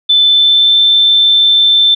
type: tone with pitch glide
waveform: sine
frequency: 3520 to 3547 Hz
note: A7 to A7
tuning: 0 to +13 cents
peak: -5 dBFS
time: 0.09-1.95 s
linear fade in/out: 10 ms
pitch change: +13 cents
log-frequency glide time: 0.23-0.78 s
effects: none